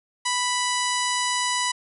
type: harmonic tone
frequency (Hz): 988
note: B5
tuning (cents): 0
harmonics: 1 / 2 / 3 / 4 / 5 / 6 / 7 / 8 / 9 / 10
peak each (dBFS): -26 / -29 / -31 / -32 / -33 / -34 / -34 / -35 / -36 / -36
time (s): 0.25-1.72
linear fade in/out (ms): 10
effects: none